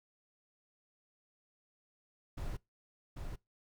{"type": "noise with echo", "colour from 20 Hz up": "brown", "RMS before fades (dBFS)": -39, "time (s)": [2.37, 2.57], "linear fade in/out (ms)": 10, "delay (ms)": 790, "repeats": 1, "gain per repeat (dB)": -3, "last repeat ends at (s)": 3.36, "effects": ["noise-tail reverb RT60 0.2 s tail -23 dB re dry"]}